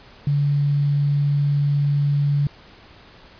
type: tone with quantisation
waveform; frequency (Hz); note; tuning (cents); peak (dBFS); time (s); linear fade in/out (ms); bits
sine; 143.5; D3; -40; -16; 0.27-2.47; 2; 7
effects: pink hiss -47 dBFS RMS until 3.39 s + resampled to 11025 Hz